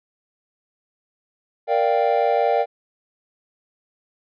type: chord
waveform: triangle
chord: G minor seventh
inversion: first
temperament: equal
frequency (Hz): 466.2 / 587.3 / 698.5 / 784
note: Bb4 / D5 / F5 / G5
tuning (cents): 0 / 0 / 0 / 0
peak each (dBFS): -20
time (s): 1.67-2.66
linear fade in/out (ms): 50
effects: resampled to 11025 Hz